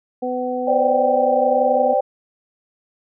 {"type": "harmonic tone", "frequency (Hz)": 251.1, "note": "B3", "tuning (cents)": 29, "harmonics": [1, 2, 3], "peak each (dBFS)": [-26, -23, -26], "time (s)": [0.22, 1.94], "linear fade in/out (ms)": 10}
{"type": "chord", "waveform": "sine", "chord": "C suspended second", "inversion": "none", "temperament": "just", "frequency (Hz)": [523.3, 588.7, 784.9], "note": ["C5", "D5", "G5"], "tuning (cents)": [0, 4, 2], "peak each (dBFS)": -19, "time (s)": [0.67, 2.01], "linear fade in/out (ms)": 10}
{"effects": []}